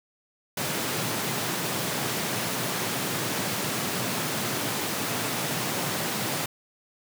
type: high-pass noise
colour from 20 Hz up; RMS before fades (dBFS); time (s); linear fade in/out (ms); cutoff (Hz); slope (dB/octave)
pink; -29; 0.57-6.46; 5; 110; 48
effects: none